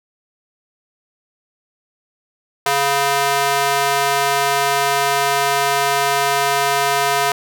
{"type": "tone with high-pass filter", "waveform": "square", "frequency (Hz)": 140, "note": "C#3", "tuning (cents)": 18, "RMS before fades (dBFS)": -17, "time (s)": [2.66, 7.32], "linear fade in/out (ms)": 2, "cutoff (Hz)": 730, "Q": 1.2, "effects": []}